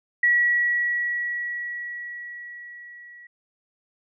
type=tone with level ramp; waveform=sine; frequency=1928 Hz; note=B6; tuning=42 cents flat; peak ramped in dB=-15 to -43 dBFS; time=0.23-3.27 s; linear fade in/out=5 ms; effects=none